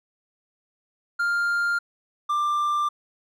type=tone pair in turn; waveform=triangle; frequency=1400 / 1185.1 Hz; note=F6 / D6; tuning=+4 / +15 cents; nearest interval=minor third; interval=289 cents; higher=first; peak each=-19 dBFS; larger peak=neither; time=1.19-1.79 / 2.29-2.89 s; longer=neither; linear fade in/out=10 ms; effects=none